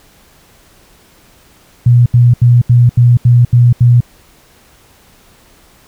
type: tone bursts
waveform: sine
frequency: 121.1 Hz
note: B2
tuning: 34 cents flat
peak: -3 dBFS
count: 8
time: 1.86-4.006 s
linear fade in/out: 5 ms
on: 200 ms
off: 78 ms
effects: pink hiss -46 dBFS RMS until 5.87 s